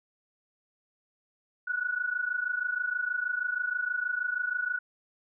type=tone pair together; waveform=sine; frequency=1453.7 / 1480 Hz; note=F#6 / F#6; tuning=-31 / 0 cents; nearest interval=unison; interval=31 cents; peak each=-32 / -30 dBFS; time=1.67-4.79 s; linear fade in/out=10 ms; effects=none